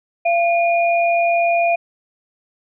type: tone pair together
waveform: sine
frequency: 683.9 / 2437 Hz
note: F5 / D#7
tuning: -36 / -37 cents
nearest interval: octave + minor seventh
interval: 2199 cents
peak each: -14 / -21 dBFS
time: 0.25-1.76 s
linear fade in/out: 10 ms
effects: none